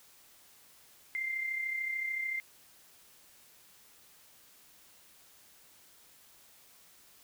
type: tone with amplitude modulation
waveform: sine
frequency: 2093 Hz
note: C7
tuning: in tune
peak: -30 dBFS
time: 1.15-2.4 s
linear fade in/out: 0 ms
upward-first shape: sine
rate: 33.5 Hz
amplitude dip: 50%
effects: white hiss -60 dBFS RMS until 7.23 s